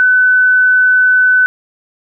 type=tone; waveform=sine; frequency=1505 Hz; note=F#6; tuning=29 cents sharp; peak=-6 dBFS; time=0-1.46 s; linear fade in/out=0 ms; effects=none